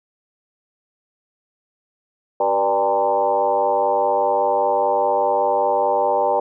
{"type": "tone with frequency modulation", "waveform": "sine", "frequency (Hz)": 694, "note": "F5", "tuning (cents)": -11, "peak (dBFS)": -15, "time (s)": [2.4, 6.4], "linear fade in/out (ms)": 5, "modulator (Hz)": 105, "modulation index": 2.4, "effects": []}